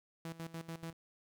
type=tone with tremolo; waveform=sawtooth; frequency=164.81 Hz; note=E3; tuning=in tune; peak=-37 dBFS; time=0.25-0.93 s; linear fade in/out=2 ms; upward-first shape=square; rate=6.9 Hz; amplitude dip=80%; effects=none